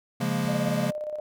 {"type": "chord", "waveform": "square", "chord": "Bb minor seventh", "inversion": "first", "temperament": "equal", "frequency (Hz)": [138.59, 174.61, 207.7, 233.1], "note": ["Db3", "F3", "Ab3", "Bb3"], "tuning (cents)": [0, 0, 0, 0], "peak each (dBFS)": -31, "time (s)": [0.2, 0.91], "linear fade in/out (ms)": 10}
{"type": "clicks", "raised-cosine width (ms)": 2, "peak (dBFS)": -32, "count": 3, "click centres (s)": [0.452, 0.539, 0.682]}
{"type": "tone with tremolo", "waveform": "sine", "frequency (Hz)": 605, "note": "D#5", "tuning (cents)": -49, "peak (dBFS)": -28, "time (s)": [0.48, 1.2], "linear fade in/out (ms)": 2, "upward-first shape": "square", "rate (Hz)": 17, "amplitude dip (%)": 45}
{"effects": []}